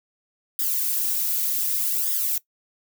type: noise with flanger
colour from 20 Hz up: violet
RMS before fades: -24 dBFS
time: 0.59-2.38 s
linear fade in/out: 2 ms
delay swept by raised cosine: 0.58 to 4.08 ms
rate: 0.66 Hz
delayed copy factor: +0.8
effects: noise-tail reverb RT60 0.1 s tail -20 dB re dry